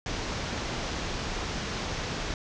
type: low-pass noise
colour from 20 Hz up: pink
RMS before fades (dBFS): -33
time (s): 0.06-2.34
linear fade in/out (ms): 2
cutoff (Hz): 6600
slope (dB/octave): 48
effects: none